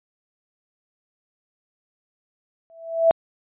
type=tone with exponential growth; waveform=sine; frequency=660 Hz; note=E5; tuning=2 cents sharp; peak=-9 dBFS; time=2.7-3.11 s; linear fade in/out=0 ms; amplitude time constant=89 ms; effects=resampled to 8000 Hz